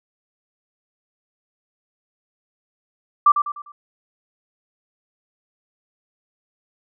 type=tone with echo; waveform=sine; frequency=1174.7 Hz; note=D6; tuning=in tune; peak=-8 dBFS; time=3.26-3.32 s; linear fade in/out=5 ms; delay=100 ms; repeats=4; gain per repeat=-8 dB; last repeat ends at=3.72 s; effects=none